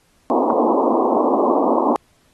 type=band-pass noise; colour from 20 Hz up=pink; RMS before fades=-17 dBFS; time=0.3-1.96 s; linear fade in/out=0 ms; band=230 to 1100 Hz; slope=96 dB/octave; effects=pink hiss -59 dBFS RMS until 2.33 s + AAC 32 kbps